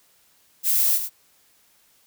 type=noise with echo; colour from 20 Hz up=violet; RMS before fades=-20 dBFS; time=0.63-1 s; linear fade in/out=50 ms; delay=98 ms; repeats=1; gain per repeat=-8 dB; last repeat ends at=1.098 s; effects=white hiss -60 dBFS RMS until 2.06 s